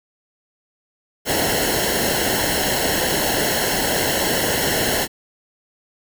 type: noise with comb filter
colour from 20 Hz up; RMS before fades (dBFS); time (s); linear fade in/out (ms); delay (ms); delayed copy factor
pink; -20; 1.25-5.08; 50; 0.83; -0.8
effects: none